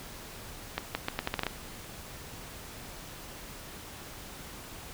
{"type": "accelerating click train", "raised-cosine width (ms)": 0.3, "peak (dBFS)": -13, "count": 9, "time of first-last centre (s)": [0.78, 1.467], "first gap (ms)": 170, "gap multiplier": 0.79, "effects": ["pink hiss -45 dBFS RMS until 4.93 s"]}